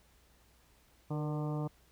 harmonic tone with a mistuned harmonic, 150 Hz, D3, 37 cents sharp, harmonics 1 / 2 / 3 / 4 / 5 / 6 / 7 / 8, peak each -34 / -40 / -44 / -46 / -48 / -50 / -51 / -52 dBFS, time 1.1-1.68 s, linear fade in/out 10 ms, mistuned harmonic 3, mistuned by +51 cents, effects added 60 Hz sine -67 dBFS peak until 1.91 s + pink hiss -67 dBFS RMS until 1.91 s

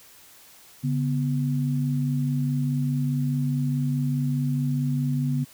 sine tone pair together, 142.12 / 246.9 Hz, C#3 / B3, +44 / 0 cents, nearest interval minor seventh, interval 956 cents, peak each -23 / -27 dBFS, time 0.83-5.45 s, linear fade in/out 20 ms, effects white hiss -51 dBFS RMS until 5.53 s

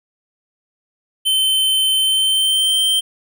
square tone with pitch glide, 3082 to 3130 Hz, G7 to G7, -30 to -3 cents, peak -14 dBFS, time 1.25-3.01 s, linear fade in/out 20 ms, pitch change +27 cents, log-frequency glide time 1.95-2.81 s, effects none

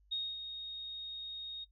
sine tone with ADSR envelope, 3729 Hz, A#7, in tune, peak -32 dBFS, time 0.11-1.65 s, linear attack 16 ms, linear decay 240 ms, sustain -8 dB, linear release 17 ms, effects noise-tail reverb RT60 0.1 s tail -21 dB re dry + added 50 Hz sine -64 dBFS peak until 1.71 s

